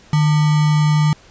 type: tone with sample-and-hold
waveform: sine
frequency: 151.9 Hz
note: D#3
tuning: 41 cents flat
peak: -11 dBFS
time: 0.13-1.13 s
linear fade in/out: 2 ms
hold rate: 1050 Hz
effects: pink hiss -47 dBFS RMS until 1.3 s + resampled to 16000 Hz